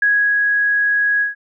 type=tone with ADSR envelope; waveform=sine; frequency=1661.2 Hz; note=G#6; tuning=in tune; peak=-11 dBFS; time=0.02-1.35 s; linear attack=4 ms; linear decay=320 ms; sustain=-2 dB; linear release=140 ms; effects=none